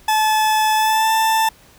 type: tone with pitch glide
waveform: 40% pulse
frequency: 865 to 886.8 Hz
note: A5 to A5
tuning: -30 to +13 cents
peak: -13 dBFS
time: 0.08-1.49 s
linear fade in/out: 5 ms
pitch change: +43 cents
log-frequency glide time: 0.75-1.11 s
effects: pink hiss -49 dBFS RMS until 1.78 s